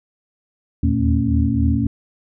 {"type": "tone cluster", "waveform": "sine", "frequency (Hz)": [78.6, 82.2, 117.2, 225.5, 275.8], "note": ["D#2", "E2", "A#2", "A3", "C#4"], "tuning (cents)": [18, -4, 10, 43, -9], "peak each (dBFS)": -21, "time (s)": [0.83, 1.87], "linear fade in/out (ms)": 5, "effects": []}